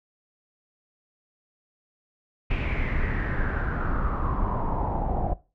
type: noise with low-pass filter sweep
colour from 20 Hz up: brown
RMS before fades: -26 dBFS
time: 2.5-5.34 s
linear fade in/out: 10 ms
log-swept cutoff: 2500 to 720 Hz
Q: 6
effects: noise-tail reverb RT60 0.3 s tail -19 dB re dry